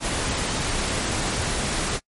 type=noise; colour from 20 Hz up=pink; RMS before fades=-25 dBFS; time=0-2 s; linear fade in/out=50 ms; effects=noise-tail reverb RT60 0.1 s tail -24 dB re dry + MP3 48 kbps